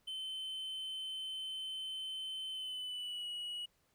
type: tone with pitch glide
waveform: triangle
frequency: 3070 to 2925 Hz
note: G7 to F#7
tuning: -37 to -21 cents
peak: -38 dBFS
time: 0.07-3.66 s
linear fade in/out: 10 ms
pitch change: -84 cents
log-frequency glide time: 2.51-3.25 s
effects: pink hiss -75 dBFS RMS until 3.94 s